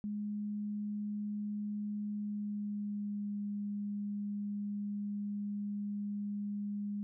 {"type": "tone with pitch glide", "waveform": "sine", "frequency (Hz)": [207.9, 204.7], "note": ["G#3", "G#3"], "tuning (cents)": [2, -25], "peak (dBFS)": -35, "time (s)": [0.04, 7.03], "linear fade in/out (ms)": 0, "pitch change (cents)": -27, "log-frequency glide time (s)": [2.12, 3.39], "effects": []}